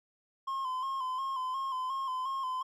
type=tone with vibrato; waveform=triangle; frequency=1049 Hz; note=C6; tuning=4 cents sharp; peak=-30 dBFS; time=0.47-2.63 s; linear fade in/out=10 ms; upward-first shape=square; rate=2.8 Hz; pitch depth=43 cents each way; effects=none